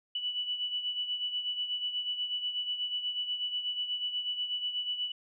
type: beating tone pair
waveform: sine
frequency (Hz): 2960 / 2968.2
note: F#7 / F#7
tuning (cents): 0 / +5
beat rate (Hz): 8.2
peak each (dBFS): -32 / -39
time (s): 0.15-5.12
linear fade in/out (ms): 5
effects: none